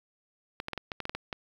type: clicks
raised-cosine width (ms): 0.3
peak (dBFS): -18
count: 10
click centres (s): 0.601 / 0.684 / 0.733 / 0.777 / 0.918 / 1.003 / 1.054 / 1.095 / 1.15 / 1.328
effects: 8-bit